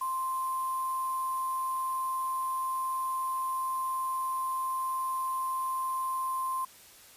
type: tone with sample-and-hold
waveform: sine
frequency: 1046.5 Hz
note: C6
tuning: in tune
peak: -29 dBFS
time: 0.01-6.65 s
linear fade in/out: 5 ms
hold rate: 11025 Hz
effects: white hiss -54 dBFS RMS until 7.16 s + resampled to 32000 Hz